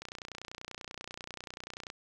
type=click train; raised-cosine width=0.2 ms; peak=-24 dBFS; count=58; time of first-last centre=0.02-1.901 s; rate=30.3 Hz; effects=none